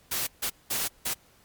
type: noise bursts at uneven times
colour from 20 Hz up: white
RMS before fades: -29 dBFS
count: 4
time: 0.11-0.27 / 0.42-0.5 / 0.7-0.88 / 1.05-1.14 s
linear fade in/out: 10 ms
effects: pink hiss -60 dBFS RMS until 1.44 s + MP3 96 kbps